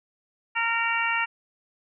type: harmonic tone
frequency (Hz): 461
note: A#4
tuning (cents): -19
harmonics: 2 / 3 / 4 / 5 / 6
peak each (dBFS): -29 / -29 / -29 / -29 / -29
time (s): 0.55-1.26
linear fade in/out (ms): 20
effects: none